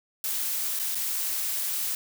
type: noise with dropouts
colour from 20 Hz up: blue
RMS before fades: -29 dBFS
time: 0.24-1.95 s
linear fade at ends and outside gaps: 2 ms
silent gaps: 0.791-0.796 / 0.948-0.953 s
effects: none